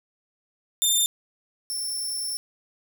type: tone pair in turn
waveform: 15% pulse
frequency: 3594 / 5385 Hz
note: A7 / E8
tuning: +36 / +36 cents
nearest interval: perfect fifth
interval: 700 cents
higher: second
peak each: -12 / -22 dBFS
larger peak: first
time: 0.82-1.06 / 1.7-2.37 s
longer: second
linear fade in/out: 0 ms
effects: none